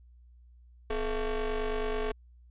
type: ring-modulated tone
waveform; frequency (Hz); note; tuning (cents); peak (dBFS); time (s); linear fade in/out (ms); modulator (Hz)
40% pulse; 226.6; A#3; -49; -25; 0.9-2.12; 5; 202
effects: added 60 Hz sine -53 dBFS peak until 2.5 s + resampled to 8000 Hz